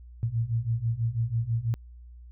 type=beating tone pair; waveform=sine; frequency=112 / 118.1 Hz; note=A2 / A#2; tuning=+31 / +23 cents; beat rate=6.1 Hz; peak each=-29 / -27 dBFS; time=0.23-1.74 s; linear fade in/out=0 ms; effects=added 60 Hz sine -44 dBFS peak until 2.31 s